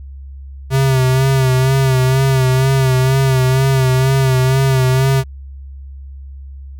square tone with vibrato, 131.9 Hz, C3, 14 cents sharp, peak -11 dBFS, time 0.7-5.24 s, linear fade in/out 50 ms, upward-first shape sine, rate 2.1 Hz, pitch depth 45 cents each way, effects added 68 Hz sine -29 dBFS peak until 6.79 s

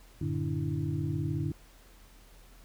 sine tone cluster, 95 / 114.1 / 147.6 / 287.9 / 327.8 Hz, F#2 / A#2 / D3 / D4 / E4, +46 / -37 / +9 / -34 / -10 cents, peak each -35 / -37 / -32 / -39 / -38 dBFS, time 0.21-1.52 s, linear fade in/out 5 ms, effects added 41 Hz sine -54 dBFS peak until 2.64 s + pink hiss -59 dBFS RMS until 2.64 s

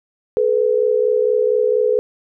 sine tone pair together, 429.6 / 493.9 Hz, A4 / B4, -41 / 0 cents, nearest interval major second, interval 241 cents, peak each -16 dBFS, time 0.37-1.99 s, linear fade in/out 0 ms, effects none

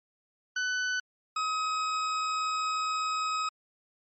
40% pulse tone pair in turn, 1500 / 1269.1 Hz, F#6 / D#6, +23 / +34 cents, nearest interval minor third, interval 289 cents, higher first, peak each -27 dBFS, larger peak neither, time 0.56-1 / 1.36-3.49 s, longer second, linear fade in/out 5 ms, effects MP3 32 kbps

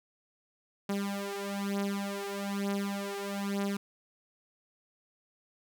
sawtooth beating tone pair, 199.1 / 200.2 Hz, G3 / G3, +27 / +37 cents, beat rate 1.1 Hz, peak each -31 dBFS, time 0.89-3.77 s, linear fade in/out 5 ms, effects none

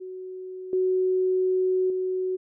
sine tone with level steps, 371.6 Hz, F#4, 7 cents sharp, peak -34 / -20 / -24 dBFS, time 0-2.37 s, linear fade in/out 20 ms, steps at 0.73 / 1.9 s, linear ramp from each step 2 ms, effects none

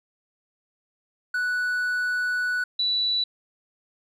triangle / sine tone pair in turn, 1480 / 3951 Hz, F#6 / B7, 0 / 0 cents, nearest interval octave + perfect fourth, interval 1700 cents, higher second, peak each -21 dBFS, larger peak neither, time 1.34-2.64 / 2.79-3.24 s, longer first, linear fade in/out 5 ms, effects none

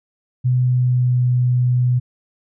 sine tone with pitch glide, 125.8 to 124.36 Hz, B2 to B2, +32 to +12 cents, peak -13 dBFS, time 0.44-2 s, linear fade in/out 20 ms, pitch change -20 cents, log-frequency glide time 0.61-1.23 s, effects none

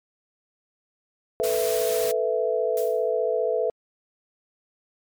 sine chord, A suspended second, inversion none, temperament just, 440 / 495 / 660 Hz, A4 / B4 / E5, 0 / +4 / +2 cents, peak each -25 / -25 / -26 dBFS, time 1.4-3.7 s, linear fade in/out 0 ms
white noise, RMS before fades -32 dBFS, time 1.43-2.12 s, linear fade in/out 10 ms
blue noise with exponential decay, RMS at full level -34 dBFS, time 2.77-3.11 s, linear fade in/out 2 ms, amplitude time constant 72 ms
effects MP3 96 kbps

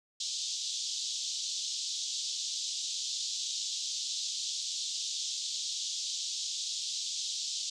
pink band-pass noise, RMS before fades -36 dBFS, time 0.2-7.7 s, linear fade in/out 5 ms, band 3400 to 7300 Hz, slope 48 dB/octave, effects none

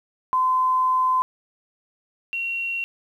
sine tone pair in turn, 1026 / 2739 Hz, C6 / F7, -34 / -34 cents, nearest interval octave + perfect fourth, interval 1700 cents, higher second, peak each -17 / -24 dBFS, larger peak first, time 0.33-1.22 / 2.33-2.84 s, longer first, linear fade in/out 0 ms, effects 9-bit

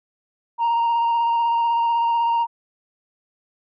sine tone with vibrato, 932.3 Hz, A#5, in tune, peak -14 dBFS, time 0.58-2.47 s, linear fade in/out 50 ms, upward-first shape square, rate 16 Hz, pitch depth 13 cents each way, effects tanh soft clip ceiling -16 dBFS

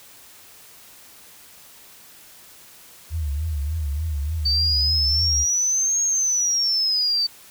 sine tone with vibrato, 75.7 Hz, D#2, 47 cents flat, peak -22 dBFS, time 3.1-5.46 s, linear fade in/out 50 ms, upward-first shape triangle, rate 3.4 Hz, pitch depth 160 cents each way
sine exponential two-way sweep, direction up then down, 4577 to 6570 to 4577 Hz, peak -18 dBFS, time 4.45-7.27 s, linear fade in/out 10 ms, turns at 6.02 s
effects white hiss -47 dBFS RMS until 7.5 s

